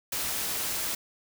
white noise, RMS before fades -31 dBFS, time 0.12-0.95 s, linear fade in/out 5 ms, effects none

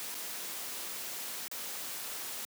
white noise with dropouts, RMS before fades -40 dBFS, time 0-2.45 s, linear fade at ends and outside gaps 0 ms, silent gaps 0.145-0.151 / 1.48-1.514 s, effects high-pass 200 Hz 12 dB/octave

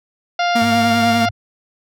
harmonic tone, 700 Hz, F5, 4 cents sharp, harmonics 1 / 2 / 3 / 4 / 5 / 6 / 7 / 8, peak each -16 / -22 / -26 / -28 / -30 / -32 / -33 / -34 dBFS, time 0.39-1.29 s, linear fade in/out 5 ms
45% pulse tone with vibrato, 231.2 Hz, A#3, 14 cents flat, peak -16 dBFS, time 0.55-1.26 s, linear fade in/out 10 ms, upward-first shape triangle, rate 10 Hz, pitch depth 45 cents each way
sine tone, 103.83 Hz, G#2, in tune, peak -25 dBFS, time 0.61-1.31 s, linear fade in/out 10 ms
effects none

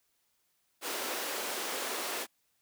pink high-pass noise, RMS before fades -36 dBFS, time 0.81-2.27 s, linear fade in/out 50 ms, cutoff 330 Hz, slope 24 dB/octave, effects white hiss -75 dBFS RMS until 2.61 s

